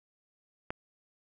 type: click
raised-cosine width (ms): 0.5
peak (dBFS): -19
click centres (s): 0.705
effects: none